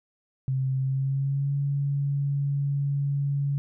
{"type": "tone with pitch glide", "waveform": "sine", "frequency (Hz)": [132.3, 140.98], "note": ["C3", "C#3"], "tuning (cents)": [20, 30], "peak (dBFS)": -23, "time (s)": [0.48, 3.58], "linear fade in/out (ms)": 0, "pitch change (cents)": 110, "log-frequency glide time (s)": [0.78, 1.54], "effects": []}